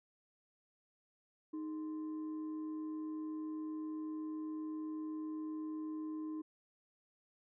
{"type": "tone with frequency modulation", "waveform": "sine", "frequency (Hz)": 311.1, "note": "D#4", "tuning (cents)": 0, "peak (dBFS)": -39, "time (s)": [1.53, 6.42], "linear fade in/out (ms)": 10, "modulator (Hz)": 730, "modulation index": 0.25, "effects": []}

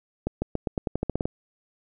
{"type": "accelerating click train", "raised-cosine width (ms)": 2, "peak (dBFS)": -12, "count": 12, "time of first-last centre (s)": [0.27, 1.255], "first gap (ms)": 150, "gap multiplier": 0.89, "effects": []}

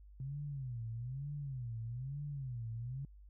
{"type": "tone with vibrato", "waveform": "sine", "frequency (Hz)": 128.5, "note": "C3", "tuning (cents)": -31, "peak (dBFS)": -39, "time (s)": [0.2, 3.05], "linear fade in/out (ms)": 2, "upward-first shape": "sine", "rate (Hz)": 1.1, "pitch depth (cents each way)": 220, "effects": ["added 50 Hz sine -54 dBFS peak until 3.29 s"]}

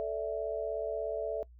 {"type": "chord", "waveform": "sine", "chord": "A suspended fourth", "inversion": "none", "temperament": "equal with one note detuned", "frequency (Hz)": [440, 582.6, 659.3], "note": ["A4", "D5", "E5"], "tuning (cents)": [0, -14, 0], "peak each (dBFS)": [-36, -37, -35], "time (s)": [0, 1.43], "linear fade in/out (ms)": 0, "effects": ["noise-tail reverb RT60 0.1 s tail -22 dB re dry", "added 60 Hz sine -52 dBFS peak until 1.59 s"]}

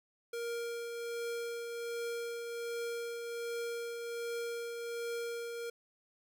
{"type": "tone with tremolo", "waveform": "square", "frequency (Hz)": 468.8, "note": "A#4", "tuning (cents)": 10, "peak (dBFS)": -36, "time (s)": [0.33, 5.7], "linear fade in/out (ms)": 5, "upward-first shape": "triangle", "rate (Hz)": 1.3, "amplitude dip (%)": 40, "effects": []}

